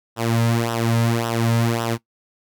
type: tone with flanger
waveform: sawtooth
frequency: 115.9 Hz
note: A#2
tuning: 10 cents flat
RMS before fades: -20 dBFS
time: 0.16-1.98 s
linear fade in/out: 50 ms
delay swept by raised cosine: 0.44 to 2.74 ms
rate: 1.8 Hz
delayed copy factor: -0.75
effects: noise-tail reverb RT60 0.1 s tail -19 dB re dry